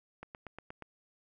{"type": "click train", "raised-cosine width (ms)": 0.5, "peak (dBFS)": -29, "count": 6, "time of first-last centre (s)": [0.23, 0.823], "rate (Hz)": 8.43, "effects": []}